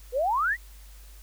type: exponential sweep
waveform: sine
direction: up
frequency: 467.7 to 2039 Hz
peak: -22 dBFS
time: 0.12-0.57 s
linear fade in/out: 50 ms
effects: added 50 Hz sine -45 dBFS peak until 1.22 s + white hiss -55 dBFS RMS until 1.22 s